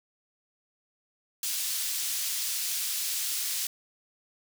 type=high-pass noise; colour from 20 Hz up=pink; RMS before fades=-31 dBFS; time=1.43-3.67 s; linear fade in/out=2 ms; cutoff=4300 Hz; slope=12 dB/octave; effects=none